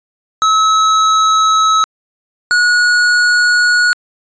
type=tone pair in turn; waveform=square; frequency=1292 / 1454.4 Hz; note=E6 / F#6; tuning=-35 / -30 cents; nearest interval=major second; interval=205 cents; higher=second; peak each=-9 dBFS; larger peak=neither; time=0.42-1.84 / 2.51-3.93 s; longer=neither; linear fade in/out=0 ms; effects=resampled to 16000 Hz